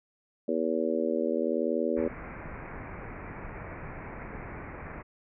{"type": "harmonic tone", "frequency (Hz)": 80.8, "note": "E2", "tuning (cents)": -34, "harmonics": [3, 4, 5, 6, 7], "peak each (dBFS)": [-32, -32, -32, -32, -32], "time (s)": [0.48, 2.08], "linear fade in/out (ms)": 5}
{"type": "low-pass noise", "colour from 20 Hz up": "pink", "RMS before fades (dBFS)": -41, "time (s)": [1.96, 5.03], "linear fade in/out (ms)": 20, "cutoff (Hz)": 2400, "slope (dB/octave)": 96}
{"effects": []}